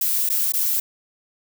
violet noise with dropouts, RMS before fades -21 dBFS, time 0.01-0.8 s, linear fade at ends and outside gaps 5 ms, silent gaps 0.291-0.299 / 0.522-0.536 s, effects none

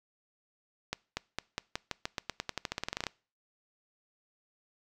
accelerating click train, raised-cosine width 0.2 ms, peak -15 dBFS, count 22, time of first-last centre 0.93-3.067 s, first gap 240 ms, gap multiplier 0.9, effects noise-tail reverb RT60 0.4 s tail -24 dB re dry

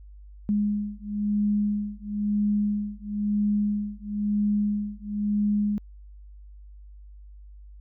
sine beating tone pair, 206.6 / 207.6 Hz, G#3 / G#3, -9 / 0 cents, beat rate 1 Hz, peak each -26 dBFS, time 0.49-5.78 s, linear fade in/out 0 ms, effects added 50 Hz sine -43 dBFS peak until 7.8 s

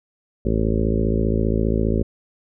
harmonic tone with a mistuned harmonic, 55 Hz, A1, in tune, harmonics 1 / 2 / 3 / 4 / 5 / 6 / 7 / 8 / 9 / 10, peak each -22 / -25 / -27 / -24 / -29 / -29 / -26 / -29 / -33 / -33 dBFS, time 0.45-2.03 s, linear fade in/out 5 ms, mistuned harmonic 1, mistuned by +25 cents, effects none

